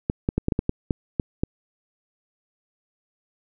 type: clicks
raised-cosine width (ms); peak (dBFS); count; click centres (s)
3; -8; 10; 0.099 / 0.289 / 0.38 / 0.484 / 0.522 / 0.591 / 0.694 / 0.908 / 1.198 / 1.435
effects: none